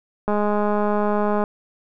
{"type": "click train", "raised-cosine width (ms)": 1, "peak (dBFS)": -9, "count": 242, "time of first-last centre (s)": [0.28, 1.439], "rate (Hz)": 208, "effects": []}